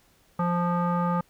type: tone with low-pass filter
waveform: square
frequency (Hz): 174.61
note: F3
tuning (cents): 0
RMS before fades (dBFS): -25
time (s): 0.39-1.21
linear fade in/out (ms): 5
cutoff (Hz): 1100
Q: 9.6
effects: pink hiss -62 dBFS RMS until 1.29 s